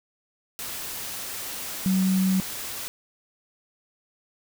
sine tone in noise, 188.7 Hz, F#3, 34 cents sharp, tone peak -19 dBFS, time 1.86-2.4 s, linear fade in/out 0 ms, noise white, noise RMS -34 dBFS, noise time 0.59-2.88 s, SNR +12 dB, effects none

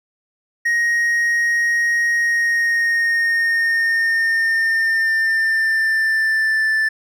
triangle tone with pitch glide, 1877 to 1761.4 Hz, A#6 to A6, +11 to +1 cents, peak -13 dBFS, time 0.65-6.89 s, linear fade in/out 10 ms, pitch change -110 cents, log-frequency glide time 2.12-6.7 s, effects none

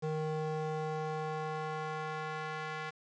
square tone with band-pass filter sweep, 155.56 Hz, D#3, in tune, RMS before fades -37 dBFS, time 0.02-2.91 s, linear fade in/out 20 ms, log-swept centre 450 to 1600 Hz, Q 1.1, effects resampled to 16000 Hz + 9-bit

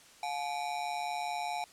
square ring-modulated tone, 784 Hz, G5, in tune, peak -31 dBFS, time 0.23-1.64 s, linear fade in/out 0 ms, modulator 72.3 Hz, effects white hiss -57 dBFS RMS until 1.72 s + low-pass 9000 Hz 12 dB/octave

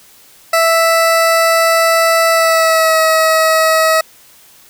20% pulse tone with pitch glide, 659.3 to 640.2 Hz, E5 to D#5, 0 to +49 cents, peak -4 dBFS, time 0.53-4.01 s, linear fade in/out 5 ms, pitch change -51 cents, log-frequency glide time 2.31-3 s, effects white hiss -44 dBFS RMS until 4.69 s

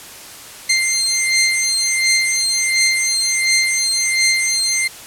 15% pulse beating tone pair, 2093 / 2094.4 Hz, C7 / C7, 0 / +1 cents, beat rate 1.4 Hz, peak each -11 dBFS, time 0.69-4.88 s, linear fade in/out 10 ms, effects white hiss -36 dBFS RMS until 5.06 s + low-pass 12000 Hz 12 dB/octave

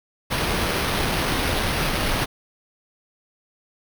pink noise with sample-and-hold, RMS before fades -23 dBFS, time 0.3-2.26 s, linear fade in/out 20 ms, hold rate 7350 Hz, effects none

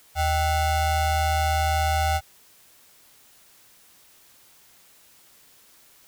square ring-modulated tone, 349.2 Hz, F4, in tune, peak -18 dBFS, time 0.15-2.21 s, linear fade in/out 50 ms, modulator 428 Hz, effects white hiss -55 dBFS RMS until 6.07 s

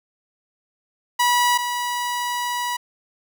sawtooth tone pair in turn, 973 / 973 Hz, B5 / B5, -26 / -26 cents, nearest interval unison, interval 0 cents, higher neither, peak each -12 / -19 dBFS, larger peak first, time 1.19-1.58 / 1.58-2.77 s, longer second, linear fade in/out 10 ms, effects none

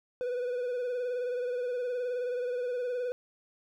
triangle tone with vibrato, 493.9 Hz, B4, in tune, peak -28 dBFS, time 0.21-3.12 s, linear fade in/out 0 ms, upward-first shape sine, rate 19 Hz, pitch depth 42 cents each way, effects none

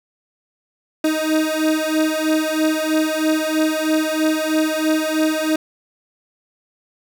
30% pulse beating tone pair, 311.1 / 314.2 Hz, D#4 / D#4, 0 / +17 cents, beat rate 3.1 Hz, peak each -17 / -17 dBFS, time 1.04-5.56 s, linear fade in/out 5 ms, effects none

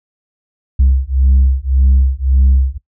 sine beating tone pair, 65.41 / 67.21 Hz, C2 / C2, 0 / +47 cents, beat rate 1.8 Hz, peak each -10 dBFS, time 0.79-2.78 s, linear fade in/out 10 ms, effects noise-tail reverb RT60 0.1 s tail -20 dB re dry + tanh soft clip ceiling -4 dBFS

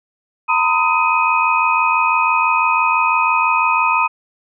sine tone cluster, 923 / 1009 / 1255 / 2510 Hz, A#5 / B5 / D#6 / D#7, -17 / +37 / +15 / +15 cents, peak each -18 dBFS, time 0.48-4.08 s, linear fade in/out 20 ms, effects none

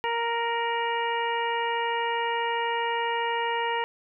harmonic tone with a mistuned harmonic, 466.2 Hz, A#4, in tune, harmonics 1 / 2 / 3 / 4 / 5 / 6, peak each -31 / -27 / -39 / -33 / -37 / -36 dBFS, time 0.04-3.84 s, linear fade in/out 0 ms, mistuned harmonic 6, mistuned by +30 cents, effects none

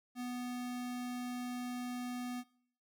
square tone, 246.9 Hz, B3, in tune, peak -39 dBFS, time 0.15-2.44 s, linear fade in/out 50 ms, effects noise-tail reverb RT60 0.6 s tail -21 dB re dry

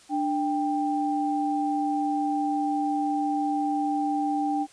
sine tone pair together, 295.7 / 789.4 Hz, D4 / G5, +12 / +12 cents, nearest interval octave + perfect fourth, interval 1700 cents, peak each -26 / -26 dBFS, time 0.09-4.67 s, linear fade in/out 50 ms, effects white hiss -54 dBFS RMS until 4.72 s + resampled to 22050 Hz

